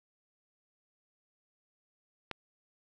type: click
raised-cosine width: 0.3 ms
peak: -20 dBFS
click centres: 2.313 s
effects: none